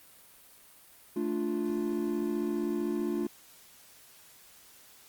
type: chord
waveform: triangle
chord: D minor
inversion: second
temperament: equal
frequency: 220 / 293.7 / 349.2 Hz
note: A3 / D4 / F4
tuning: 0 / 0 / 0 cents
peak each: -32 / -32 / -30 dBFS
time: 1.16-3.27 s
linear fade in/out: 5 ms
effects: white hiss -56 dBFS RMS until 5.08 s + Opus 32 kbps